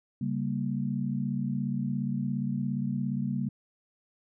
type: chord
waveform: sine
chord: G diminished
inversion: second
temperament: equal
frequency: 138.59 / 196 / 233.1 Hz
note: Db3 / G3 / Bb3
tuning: 0 / 0 / 0 cents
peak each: -32 dBFS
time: 0.21-3.49 s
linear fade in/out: 5 ms
effects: none